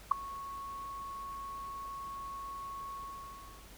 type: tone with ADSR envelope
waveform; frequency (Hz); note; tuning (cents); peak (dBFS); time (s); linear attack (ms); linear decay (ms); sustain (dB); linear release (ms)
sine; 1104; C#6; -7; -17; 0.11-3.69; 8; 3; -23; 760
effects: added 50 Hz sine -55 dBFS peak until 3.77 s + pink hiss -55 dBFS RMS until 3.77 s